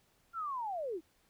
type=linear sweep; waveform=sine; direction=down; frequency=1400 to 296.4 Hz; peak=-35 dBFS; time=0.33-1.01 s; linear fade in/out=50 ms; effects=pink hiss -71 dBFS RMS until 1.29 s